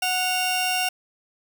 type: tone pair together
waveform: sawtooth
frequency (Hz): 735 / 2775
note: F#5 / F7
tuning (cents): -12 / -12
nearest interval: octave + major seventh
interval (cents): 2300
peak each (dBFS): -21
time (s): 0.02-0.89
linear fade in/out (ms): 5
effects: none